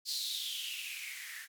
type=noise with band-pass filter sweep; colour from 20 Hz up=violet; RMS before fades=-40 dBFS; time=0.05-1.48 s; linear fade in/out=50 ms; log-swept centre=4500 to 1700 Hz; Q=7.1; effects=none